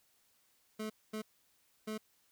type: tone bursts at uneven times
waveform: 25% pulse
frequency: 216.2 Hz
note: A3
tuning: 30 cents flat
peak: -34 dBFS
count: 3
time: 0.79-0.9 / 1.13-1.22 / 1.87-1.98 s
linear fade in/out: 10 ms
effects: white hiss -72 dBFS RMS until 2.31 s